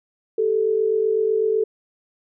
sine tone pair together, 392 / 440 Hz, G4 / A4, 0 / 0 cents, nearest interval major second, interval 200 cents, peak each -23 / -18 dBFS, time 0.38-1.64 s, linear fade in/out 5 ms, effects none

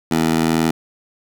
15% pulse tone with high-pass filter, 81 Hz, E2, 30 cents flat, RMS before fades -17 dBFS, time 0.11-0.71 s, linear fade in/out 5 ms, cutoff 230 Hz, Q 1.3, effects none

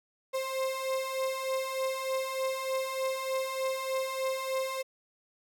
35% pulse beating tone pair, 525 / 528.3 Hz, C5 / C5, +6 / +17 cents, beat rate 3.3 Hz, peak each -34 / -30 dBFS, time 0.33-4.83 s, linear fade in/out 20 ms, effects none

